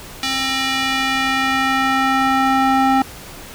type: tone with band-pass filter sweep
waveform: square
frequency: 265.9 Hz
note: C4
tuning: 28 cents sharp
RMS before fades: -17 dBFS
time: 0.23-3.02 s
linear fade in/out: 2 ms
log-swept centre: 3800 to 850 Hz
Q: 1.1
effects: pink hiss -36 dBFS RMS until 3.54 s